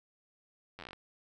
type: slowing click train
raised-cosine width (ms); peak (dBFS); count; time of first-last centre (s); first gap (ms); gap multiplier
0.3; -29; 10; 0.79-0.932; 10; 1.11
effects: none